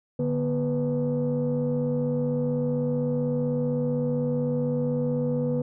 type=tone cluster; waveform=sine; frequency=146.4 / 242.2 / 494.7 Hz; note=D3 / B3 / B4; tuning=-5 / -34 / +3 cents; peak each=-26 dBFS; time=0.19-5.62 s; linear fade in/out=5 ms; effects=tanh soft clip ceiling -18 dBFS